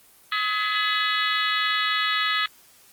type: harmonic tone with a mistuned harmonic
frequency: 423.2 Hz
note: G#4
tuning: 33 cents sharp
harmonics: 3 / 4 / 5 / 6 / 7 / 8 / 9 / 10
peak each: -26 / -28 / -28 / -34 / -32 / -29 / -32 / -35 dBFS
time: 0.32-2.46 s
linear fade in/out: 2 ms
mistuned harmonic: 5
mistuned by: -84 cents
effects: white hiss -54 dBFS RMS until 2.92 s + Opus 24 kbps